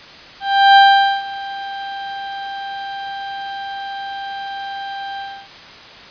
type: tone with ADSR envelope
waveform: 35% pulse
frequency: 790 Hz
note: G5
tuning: 13 cents sharp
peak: -3 dBFS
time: 0.4-5.49 s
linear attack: 360 ms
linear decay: 460 ms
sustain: -20 dB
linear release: 300 ms
effects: white hiss -38 dBFS RMS until 6.1 s + resampled to 11025 Hz